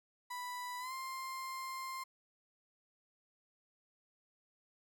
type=tone with pitch glide; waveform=35% pulse; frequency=987.8 to 1052.6 Hz; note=B5 to C6; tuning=0 to +10 cents; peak=-39 dBFS; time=0.3-2.04 s; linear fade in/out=10 ms; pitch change=+110 cents; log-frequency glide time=0.79-0.93 s; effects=none